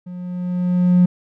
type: tone with level ramp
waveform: triangle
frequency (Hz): 179.2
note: F3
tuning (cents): +45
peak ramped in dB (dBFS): -28 to -5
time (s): 0.06-1.06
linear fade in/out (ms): 10
effects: tanh soft clip ceiling -5 dBFS